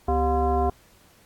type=tone with frequency modulation; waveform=sine; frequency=392 Hz; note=G4; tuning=in tune; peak=-19 dBFS; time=0.08-0.7 s; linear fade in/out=5 ms; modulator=321 Hz; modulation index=1.6; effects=pink hiss -57 dBFS RMS until 1.25 s + AAC 64 kbps